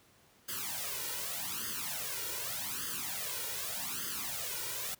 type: noise with flanger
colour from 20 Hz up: white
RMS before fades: -38 dBFS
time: 0.48-4.95 s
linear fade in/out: 10 ms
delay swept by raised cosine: 0.62 to 2.12 ms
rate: 0.84 Hz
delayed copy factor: +1
effects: pink hiss -64 dBFS RMS until 4.99 s + high-pass 80 Hz 12 dB/octave